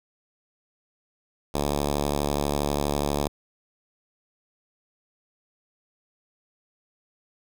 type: tone with notch filter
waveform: 5% pulse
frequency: 72.3 Hz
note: D2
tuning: 27 cents flat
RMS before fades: -26 dBFS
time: 1.54-3.28 s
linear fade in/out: 5 ms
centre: 2000 Hz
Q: 1.5
effects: none